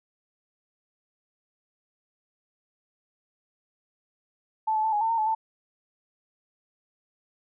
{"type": "tone with pitch steps", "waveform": "sine", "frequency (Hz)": [876, 865, 882, 833, 897, 915, 864, 888], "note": ["A5", "A5", "A5", "G#5", "A5", "A#5", "A5", "A5"], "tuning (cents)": [-8, -30, 4, 5, 33, -32, -32, 16], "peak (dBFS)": -22, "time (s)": [4.67, 5.35], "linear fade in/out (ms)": 10, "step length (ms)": 85, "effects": []}